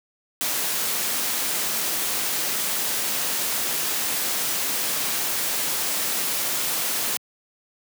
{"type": "noise", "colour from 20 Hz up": "white", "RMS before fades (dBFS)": -25, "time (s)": [0.41, 7.17], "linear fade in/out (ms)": 0, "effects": ["high-pass 150 Hz 12 dB/octave"]}